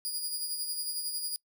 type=tone with tremolo; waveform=15% pulse; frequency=4872 Hz; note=D#8; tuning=37 cents flat; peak=-24 dBFS; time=0.05-1.36 s; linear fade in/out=0 ms; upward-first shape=sine; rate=11 Hz; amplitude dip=45%; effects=noise-tail reverb RT60 0.1 s tail -24 dB re dry